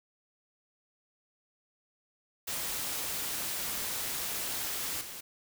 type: noise with level steps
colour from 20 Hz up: white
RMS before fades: -35 / -43 dBFS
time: 2.47-5.21 s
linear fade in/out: 10 ms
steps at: 5.01 s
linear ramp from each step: 2 ms
effects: none